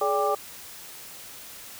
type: tone cluster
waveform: sine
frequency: 420 / 577 / 796 / 1182 Hz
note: G#4 / D5 / G5 / D6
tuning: +19 / -31 / +26 / +11 cents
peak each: -27 dBFS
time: 0.01-0.35 s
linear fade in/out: 5 ms
effects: white hiss -43 dBFS RMS until 1.79 s